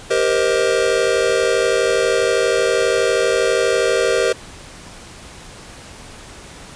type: chord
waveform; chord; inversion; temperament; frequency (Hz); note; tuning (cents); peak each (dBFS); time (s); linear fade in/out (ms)
square; C minor seventh; second; just; 392.4 / 470.9 / 523.3 / 627.9; G4 / Bb4 / C5 / Eb5; +2 / +18 / 0 / +16; -21 / -19 / -21 / -23; 0.1-4.33; 10
effects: pink hiss -38 dBFS RMS until 6.75 s + resampled to 22050 Hz